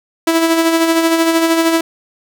sawtooth tone with tremolo, 328.8 Hz, E4, 4 cents flat, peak -5 dBFS, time 0.27-1.81 s, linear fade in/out 5 ms, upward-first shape sine, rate 13 Hz, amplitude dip 45%, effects none

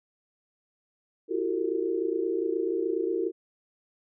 sine tone cluster, 331.6 / 361.2 / 388.4 / 454.3 Hz, E4 / F#4 / G4 / A#4, +10 / -42 / -16 / -45 cents, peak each -31 dBFS, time 1.28-3.32 s, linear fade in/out 50 ms, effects none

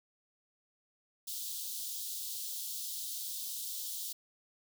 white high-pass noise, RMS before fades -40 dBFS, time 1.27-4.13 s, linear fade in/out 10 ms, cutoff 3300 Hz, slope 48 dB/octave, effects none

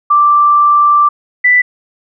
sine tone pair in turn, 1174.7 / 1982.5 Hz, D6 / B6, 0 / +6 cents, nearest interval major sixth, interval 906 cents, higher second, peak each -5 dBFS, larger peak neither, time 0.1-1.09 / 1.44-1.62 s, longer first, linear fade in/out 10 ms, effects none

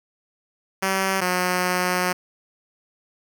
5% pulse tone pair in turn, 191.8 / 181.04 Hz, G3 / F#3, -37 / -37 cents, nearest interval minor second, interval 100 cents, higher first, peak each -9 dBFS, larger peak neither, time 0.82-1.21 / 1.21-2.13 s, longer second, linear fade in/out 10 ms, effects none

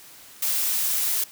blue noise, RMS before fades -24 dBFS, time 0.42-1.24 s, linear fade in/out 5 ms, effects white hiss -47 dBFS RMS until 1.31 s

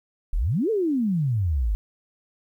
sine exponential two-way sweep, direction up then down, 31.5 to 466.2 to 47.46 Hz, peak -20 dBFS, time 0.33-1.75 s, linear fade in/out 0 ms, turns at 0.7 s, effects 10-bit

